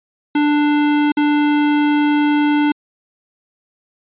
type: tone with dropouts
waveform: square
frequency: 295 Hz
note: D4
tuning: 8 cents sharp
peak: -13 dBFS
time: 0.35-2.72 s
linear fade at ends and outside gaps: 5 ms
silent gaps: 1.12-1.17 s
effects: resampled to 8000 Hz